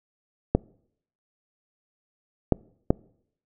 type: clicks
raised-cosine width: 2 ms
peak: -4 dBFS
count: 3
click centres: 0.55 / 2.523 / 2.905 s
effects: noise-tail reverb RT60 0.7 s tail -26 dB re dry